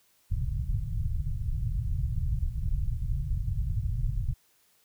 pink low-pass noise, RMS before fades -29 dBFS, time 0.3-4.34 s, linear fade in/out 20 ms, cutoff 140 Hz, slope 48 dB/octave, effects white hiss -66 dBFS RMS until 4.84 s

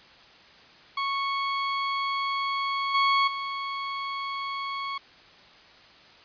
sawtooth tone with level steps, 1105 Hz, C#6, 6 cents flat, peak -22 / -16 / -26 dBFS, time 0.97-4.98 s, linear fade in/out 5 ms, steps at 2.94 / 3.27 s, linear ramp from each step 10 ms, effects white hiss -52 dBFS RMS until 6.24 s + resampled to 11025 Hz

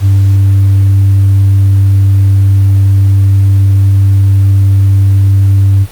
sine tone with tanh clipping, 98 Hz, G2, in tune, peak -4 dBFS, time 0-5.87 s, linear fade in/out 50 ms, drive 1 dB, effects pink hiss -33 dBFS RMS until 5.91 s + Opus 48 kbps

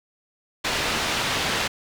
white low-pass noise, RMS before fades -25 dBFS, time 0.64-1.68 s, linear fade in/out 10 ms, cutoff 3600 Hz, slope 12 dB/octave, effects none

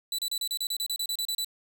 sawtooth tone bursts, 3968 Hz, B7, 7 cents sharp, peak -25 dBFS, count 14, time 0.12-1.446 s, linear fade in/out 2 ms, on 65 ms, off 32 ms, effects none

